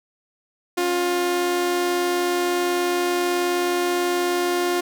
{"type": "tone pair together", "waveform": "sawtooth", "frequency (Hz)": [274.9, 353.5], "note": ["C#4", "F4"], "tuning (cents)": [-14, 21], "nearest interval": "major third", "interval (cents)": 435, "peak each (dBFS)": [-27, -16], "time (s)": [0.77, 4.81], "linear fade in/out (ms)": 10, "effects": []}